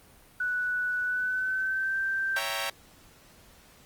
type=tone with pitch glide; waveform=sine; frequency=1480 to 1566.2 Hz; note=F#6 to G6; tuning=0 to -2 cents; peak=-26 dBFS; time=0.4-2.39 s; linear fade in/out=5 ms; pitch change=+98 cents; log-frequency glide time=1.03-1.98 s
type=chord; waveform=10% pulse; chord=C# diminished seventh; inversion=none; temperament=equal; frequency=554.4 / 659.3 / 784 / 932.3 Hz; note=C#5 / E5 / G5 / Bb5; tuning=0 / 0 / 0 / 0 cents; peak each=-27 dBFS; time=2.36-2.7 s; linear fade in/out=5 ms
effects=pink hiss -56 dBFS RMS until 3.85 s + Opus 32 kbps